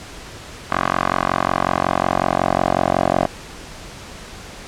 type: tone with band-pass filter sweep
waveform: 10% pulse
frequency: 45.46 Hz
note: F#1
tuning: 30 cents flat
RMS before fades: -19 dBFS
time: 0.7-3.27 s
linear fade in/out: 20 ms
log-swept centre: 1200 to 670 Hz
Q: 1.9
effects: pink hiss -36 dBFS RMS until 4.67 s + low-pass 8000 Hz 12 dB/octave